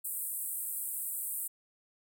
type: band-pass noise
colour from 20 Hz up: white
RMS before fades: -37 dBFS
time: 0.04-1.48 s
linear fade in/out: 10 ms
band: 8000 to 16000 Hz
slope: 96 dB/octave
effects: none